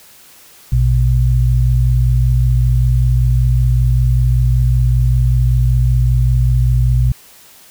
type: tone pair together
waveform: sine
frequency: 58.27 / 123.47 Hz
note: A#1 / B2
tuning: 0 / 0 cents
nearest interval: octave + minor second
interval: 1300 cents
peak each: -12 dBFS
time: 0.72-7.12 s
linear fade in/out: 5 ms
effects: white hiss -43 dBFS RMS until 7.7 s